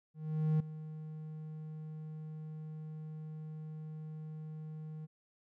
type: tone with ADSR envelope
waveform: triangle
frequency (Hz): 155.56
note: D#3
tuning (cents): 0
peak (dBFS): -24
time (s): 0.14-5.07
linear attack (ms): 460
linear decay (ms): 5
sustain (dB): -16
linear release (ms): 27
effects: none